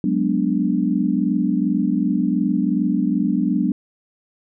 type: chord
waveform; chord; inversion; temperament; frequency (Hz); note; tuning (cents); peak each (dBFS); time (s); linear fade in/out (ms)
sine; G# half-diminished seventh; third; equal; 185 / 207.7 / 246.9 / 293.7; F#3 / G#3 / B3 / D4; 0 / 0 / 0 / 0; -22; 0.04-3.72; 2
effects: none